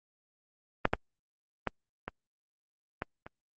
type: clicks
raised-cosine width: 0.5 ms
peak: -7 / -10 / -14 / -20 / -17 / -28 dBFS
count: 6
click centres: 0.854 / 0.935 / 1.673 / 2.08 / 3.021 / 3.265 s
effects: Opus 24 kbps